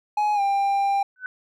triangle tone with pitch glide, 839 to 794.7 Hz, G#5 to G5, +17 to +23 cents, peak -17 dBFS, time 0.17-1.03 s, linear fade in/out 5 ms, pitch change -94 cents, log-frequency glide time 0.34-0.41 s
sine tone with exponential growth, 1507 Hz, F#6, 31 cents sharp, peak -24 dBFS, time 1.16-1.26 s, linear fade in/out 1 ms, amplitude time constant 21 ms
effects none

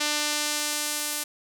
sawtooth tone with band-pass filter sweep, 297.5 Hz, D4, 22 cents sharp, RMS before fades -28 dBFS, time 0-1.24 s, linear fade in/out 10 ms, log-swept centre 5000 to 11000 Hz, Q 0.79, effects none

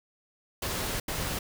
pink noise bursts at uneven times, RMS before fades -32 dBFS, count 2, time 0.62-1 / 1.08-1.39 s, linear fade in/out 5 ms, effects none

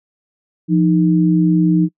sine tone pair together, 173.05 / 310.4 Hz, F3 / D#4, -16 / -4 cents, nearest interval minor seventh, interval 1012 cents, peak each -12 / -14 dBFS, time 0.68-1.89 s, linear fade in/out 50 ms, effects noise-tail reverb RT60 0.1 s tail -26 dB re dry

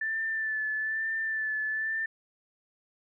sine tone with vibrato, 1760 Hz, A6, in tune, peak -28 dBFS, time 0.01-2.06 s, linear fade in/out 5 ms, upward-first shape sine, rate 1.1 Hz, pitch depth 28 cents each way, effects none

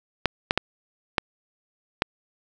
clicks, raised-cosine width 0.3 ms, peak -3 dBFS, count 5, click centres 0.257 / 0.509 / 0.576 / 1.182 / 2.021 s, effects none

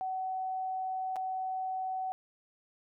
sine tone with dropouts, 753 Hz, F#5, 30 cents sharp, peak -32 dBFS, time 0.01-2.12 s, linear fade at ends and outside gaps 0 ms, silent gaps 1.159-1.165 s, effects none

